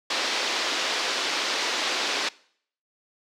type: band-pass noise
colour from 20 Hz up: white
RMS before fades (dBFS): -27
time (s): 0.1-2.29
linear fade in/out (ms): 5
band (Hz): 280 to 5100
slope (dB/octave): 24
effects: noise-tail reverb RT60 0.6 s tail -22 dB re dry